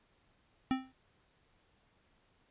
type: tone with exponential decay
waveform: square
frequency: 261.6 Hz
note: C4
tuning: in tune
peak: -26 dBFS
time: 0.71-0.92 s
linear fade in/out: 0 ms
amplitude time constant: 45 ms
effects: pink hiss -71 dBFS RMS until 2.5 s + resampled to 8000 Hz